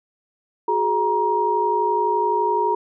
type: tone cluster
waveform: sine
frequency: 369 / 420.8 / 944 Hz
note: F#4 / G#4 / A#5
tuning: -5 / +23 / +22 cents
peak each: -25 / -23 / -19 dBFS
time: 0.68-2.75 s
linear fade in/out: 5 ms
effects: none